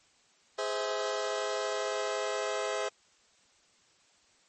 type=chord; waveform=sawtooth; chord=Ab augmented; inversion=none; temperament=just; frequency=415.3 / 519.1 / 648.9 Hz; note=Ab4 / C5 / E5; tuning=0 / -14 / -27 cents; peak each=-31 dBFS; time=0.58-2.89 s; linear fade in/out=10 ms; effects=white hiss -65 dBFS RMS until 4.48 s + MP3 32 kbps